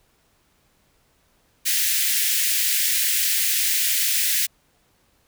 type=high-pass noise; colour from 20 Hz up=white; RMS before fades=-21 dBFS; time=1.65-4.47 s; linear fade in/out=20 ms; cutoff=1700 Hz; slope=48 dB/octave; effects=pink hiss -63 dBFS RMS until 5.27 s